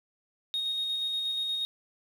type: tone with tremolo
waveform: sine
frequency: 3729 Hz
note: A#7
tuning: in tune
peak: -26 dBFS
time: 0.54-1.65 s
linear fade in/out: 0 ms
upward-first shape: square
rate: 8.4 Hz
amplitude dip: 25%
effects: tanh soft clip ceiling -25 dBFS + 9-bit